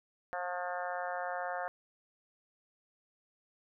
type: harmonic tone with a mistuned harmonic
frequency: 178.4 Hz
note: F3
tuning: 37 cents sharp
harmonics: 3 / 4 / 5 / 6 / 7 / 8 / 9 / 10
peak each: -41 / -38 / -44 / -47 / -46 / -45 / -45 / -47 dBFS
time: 0.33-1.68 s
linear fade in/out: 0 ms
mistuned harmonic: 6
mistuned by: +28 cents
effects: none